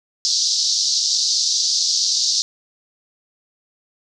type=band-pass noise; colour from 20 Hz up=white; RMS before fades=-19 dBFS; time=0.25-2.42 s; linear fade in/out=0 ms; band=4100 to 6000 Hz; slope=48 dB/octave; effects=none